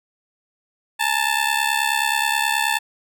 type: ring-modulated tone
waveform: 15% pulse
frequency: 880 Hz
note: A5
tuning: in tune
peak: -9 dBFS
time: 0.99-2.79 s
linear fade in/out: 20 ms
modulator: 34.7 Hz
effects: none